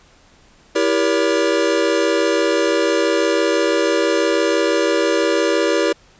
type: chord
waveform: square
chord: E diminished seventh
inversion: none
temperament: just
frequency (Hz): 329.6 / 395.6 / 474.7 / 569.6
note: E4 / G4 / Bb4 / Db5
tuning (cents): 0 / +16 / +31 / +47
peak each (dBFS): -21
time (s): 0.75-5.93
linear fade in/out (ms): 10
effects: pink hiss -51 dBFS RMS until 6.19 s + resampled to 16000 Hz